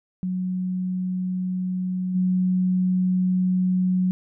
sine tone with level steps, 183.8 Hz, F#3, 11 cents flat, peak -23 / -18 dBFS, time 0.23-4.11 s, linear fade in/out 0 ms, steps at 2.14 s, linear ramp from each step 20 ms, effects none

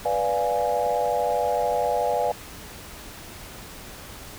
sine chord, B diminished seventh, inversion none, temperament equal, 493.9 / 587.3 / 698.5 / 830.6 Hz, B4 / D5 / F5 / Ab5, 0 / 0 / 0 / 0 cents, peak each -26 dBFS, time 0.05-2.32 s, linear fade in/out 5 ms, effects tanh soft clip ceiling -10 dBFS + pink hiss -41 dBFS RMS until 4.38 s

